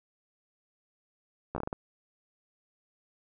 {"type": "slowing click train", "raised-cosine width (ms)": 1, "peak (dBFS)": -19, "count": 7, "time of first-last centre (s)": [1.55, 1.729], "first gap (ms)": 13, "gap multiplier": 1.33, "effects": []}